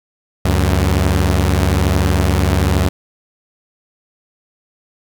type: tone pair together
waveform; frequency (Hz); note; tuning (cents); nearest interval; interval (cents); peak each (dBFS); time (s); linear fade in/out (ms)
sawtooth; 72.3 / 93.44; D2 / F#2; -27 / +18; major third; 445; -11; 0.45-2.89; 5
effects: 8-bit